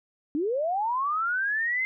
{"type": "linear sweep", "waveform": "sine", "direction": "up", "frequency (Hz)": [278.5, 2093], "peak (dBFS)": -24, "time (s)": [0.35, 1.85], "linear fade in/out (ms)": 0, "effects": []}